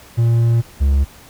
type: tone pair in turn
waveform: triangle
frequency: 116.54 / 69.3 Hz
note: A#2 / C#2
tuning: 0 / 0 cents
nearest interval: major sixth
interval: 900 cents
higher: first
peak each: -9 dBFS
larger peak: neither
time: 0.17-0.62 / 0.8-1.05 s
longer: first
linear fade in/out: 20 ms
effects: pink hiss -43 dBFS RMS until 1.29 s